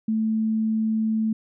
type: tone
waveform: sine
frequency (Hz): 220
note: A3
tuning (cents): 0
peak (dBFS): -20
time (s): 0.08-1.33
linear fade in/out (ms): 5
effects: none